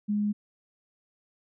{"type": "tone", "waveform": "sine", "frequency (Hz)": 207.7, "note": "G#3", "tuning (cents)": 0, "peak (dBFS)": -24, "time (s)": [0.08, 0.33], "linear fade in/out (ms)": 20, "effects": []}